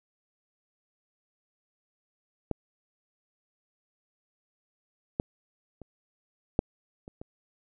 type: clicks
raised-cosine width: 2 ms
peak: -15 / -13 / -30 / -8 / -30 / -27 dBFS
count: 6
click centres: 2.513 / 5.199 / 5.817 / 6.591 / 7.079 / 7.215 s
effects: none